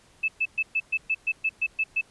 sine tone bursts, 2619 Hz, E7, 12 cents flat, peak -21 dBFS, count 11, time 0.23-2.013 s, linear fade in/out 10 ms, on 53 ms, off 120 ms, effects pink hiss -58 dBFS RMS until 2.1 s + resampled to 24000 Hz

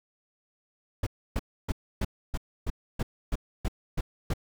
brown noise bursts, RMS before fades -27 dBFS, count 11, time 1.03-4.337 s, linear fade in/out 5 ms, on 37 ms, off 290 ms, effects none

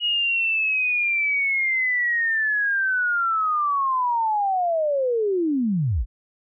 sine linear sweep, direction down, 2900 to 36.71 Hz, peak -19 dBFS, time 0-6.06 s, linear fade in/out 50 ms, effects none

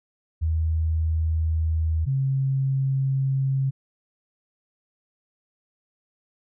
sine tone pair in turn, 80.1 / 134.71 Hz, E2 / C#3, -49 / -49 cents, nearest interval major sixth, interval 900 cents, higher second, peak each -20 dBFS, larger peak neither, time 0.41-2.06 / 2.06-3.71 s, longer neither, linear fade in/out 20 ms, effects none

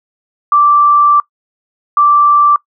sine tone pair in turn, 1170 / 1170 Hz, D6 / D6, -7 / -7 cents, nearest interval unison, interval 0 cents, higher neither, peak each -5 dBFS, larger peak neither, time 0.52-1.2 / 1.97-2.56 s, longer first, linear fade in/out 2 ms, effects noise-tail reverb RT60 0.1 s tail -20 dB re dry

